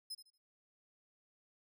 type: tone with echo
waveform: sawtooth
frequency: 5100 Hz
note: D#8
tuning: 42 cents sharp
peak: -39 dBFS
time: 0.1-0.15 s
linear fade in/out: 10 ms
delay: 77 ms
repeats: 3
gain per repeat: -12 dB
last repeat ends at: 0.381 s
effects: none